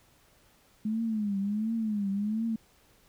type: tone with vibrato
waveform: sine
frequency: 211.5 Hz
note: G#3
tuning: 32 cents sharp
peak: -27 dBFS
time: 0.85-2.56 s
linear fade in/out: 5 ms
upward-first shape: triangle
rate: 1.4 Hz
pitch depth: 150 cents each way
effects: pink hiss -63 dBFS RMS until 3.08 s